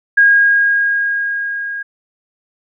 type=tone with level ramp; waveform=sine; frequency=1632 Hz; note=G#6; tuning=31 cents flat; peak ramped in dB=-5 to -21 dBFS; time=0.17-1.83 s; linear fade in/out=10 ms; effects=none